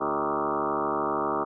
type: tone with frequency modulation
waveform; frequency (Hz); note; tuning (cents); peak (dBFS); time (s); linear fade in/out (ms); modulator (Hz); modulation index
sine; 781; G5; -7; -24; 0-1.45; 20; 72.7; 7
effects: none